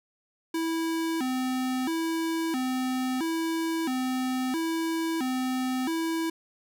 square tone with vibrato, 290 Hz, D4, 22 cents flat, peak -27 dBFS, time 0.54-6.3 s, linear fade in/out 5 ms, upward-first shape square, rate 0.75 Hz, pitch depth 210 cents each way, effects none

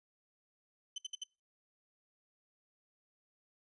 30% pulse tone bursts, 3052 Hz, G7, 47 cents flat, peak -35 dBFS, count 4, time 0.96-1.237 s, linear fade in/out 5 ms, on 22 ms, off 63 ms, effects noise-tail reverb RT60 0.3 s tail -25 dB re dry + resampled to 22050 Hz

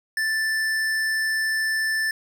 sine tone with hard clipping, 1763 Hz, A6, 3 cents sharp, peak -23 dBFS, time 0.17-2.11 s, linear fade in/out 2 ms, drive 14 dB, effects none

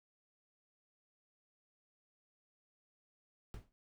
brown noise with exponential decay, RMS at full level -42 dBFS, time 3.54-3.72 s, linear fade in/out 0 ms, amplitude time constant 38 ms, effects none

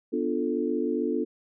sine chord, B half-diminished seventh, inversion none, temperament equal, 246.9 / 293.7 / 349.2 / 440 Hz, B3 / D4 / F4 / A4, 0 / 0 / 0 / 0 cents, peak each -30 dBFS, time 0.12-1.25 s, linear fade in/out 20 ms, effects none

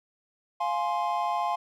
triangle chord, F minor, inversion none, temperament just, 698.5 / 838.1 / 1047.7 Hz, F5 / Ab5 / C6, 0 / +16 / +2 cents, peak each -28 dBFS, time 0.6-1.56 s, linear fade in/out 10 ms, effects none

